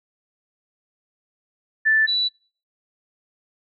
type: tone pair in turn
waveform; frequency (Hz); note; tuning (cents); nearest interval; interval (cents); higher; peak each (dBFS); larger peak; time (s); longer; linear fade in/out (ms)
sine; 1760 / 3951; A6 / B7; 0 / 0; octave + major second; 1400; second; -14 / -18; first; 1.85-2.07 / 2.07-2.29; neither; 20
effects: noise-tail reverb RT60 0.4 s tail -25 dB re dry